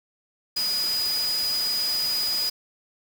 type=tone in noise; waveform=sine; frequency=4941 Hz; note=D#8; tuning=13 cents flat; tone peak=-23 dBFS; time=0.56-2.5 s; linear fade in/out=10 ms; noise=white; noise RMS=-33 dBFS; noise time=0.56-2.5 s; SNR=+7 dB; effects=none